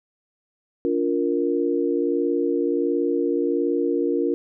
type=chord; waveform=sine; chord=Bb major; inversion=first; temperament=equal with one note detuned; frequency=287.8 / 349.2 / 466.2 Hz; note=D4 / F4 / Bb4; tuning=-35 / 0 / 0 cents; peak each=-24 / -23 / -24 dBFS; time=0.85-4.34 s; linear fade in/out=0 ms; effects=none